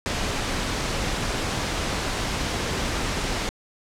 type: noise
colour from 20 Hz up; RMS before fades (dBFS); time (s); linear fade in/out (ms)
pink; -26; 0.06-3.49; 0
effects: low-pass 7000 Hz 12 dB/octave